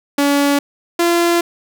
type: tone pair in turn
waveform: sawtooth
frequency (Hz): 284.1 / 342.7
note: C#4 / F4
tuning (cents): +43 / -33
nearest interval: minor third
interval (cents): 324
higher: second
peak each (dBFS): -8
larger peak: neither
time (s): 0.18-0.59 / 0.99-1.41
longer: second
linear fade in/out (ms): 5
effects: none